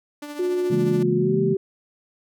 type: tone with tremolo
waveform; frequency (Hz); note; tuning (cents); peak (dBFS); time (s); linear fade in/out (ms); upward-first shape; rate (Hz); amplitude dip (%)
sawtooth; 293.7; D4; 0; -27; 0.22-1.03; 5; triangle; 14; 50
type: tone with pitch glide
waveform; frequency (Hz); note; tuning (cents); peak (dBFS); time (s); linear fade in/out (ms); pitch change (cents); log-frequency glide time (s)
sine; 360.2 to 386.1; F#4 to G4; -46 to -26; -20; 0.39-1.57; 5; +120; 1.16-1.39
type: chord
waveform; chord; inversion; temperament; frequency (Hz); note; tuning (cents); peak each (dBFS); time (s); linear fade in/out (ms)
sine; A# half-diminished seventh; first; just; 139.85 / 167.82 / 209.8 / 233.1; C#3 / E3 / G#3 / A#3; +16 / +31 / +18 / 0; -26 / -25 / -25 / -28; 0.7-1.55; 10
effects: none